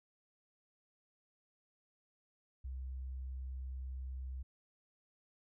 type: tone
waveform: sine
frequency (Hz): 64.9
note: C2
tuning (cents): -13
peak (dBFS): -40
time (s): 2.64-4.43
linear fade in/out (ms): 10
effects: none